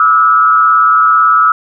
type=tone with frequency modulation; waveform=sine; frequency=1298 Hz; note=E6; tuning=27 cents flat; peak=-5 dBFS; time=0-1.52 s; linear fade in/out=2 ms; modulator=122 Hz; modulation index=0.69; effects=none